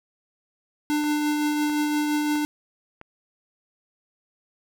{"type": "tone with tremolo", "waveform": "square", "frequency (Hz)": 298.4, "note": "D4", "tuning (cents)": 28, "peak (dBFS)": -21, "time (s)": [0.9, 2.45], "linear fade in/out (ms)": 0, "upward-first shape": "triangle", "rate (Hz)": 5.8, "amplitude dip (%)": 30}
{"type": "click train", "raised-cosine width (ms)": 0.5, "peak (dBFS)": -26, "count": 4, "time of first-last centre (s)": [1.04, 3.014], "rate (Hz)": 1.52}
{"effects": []}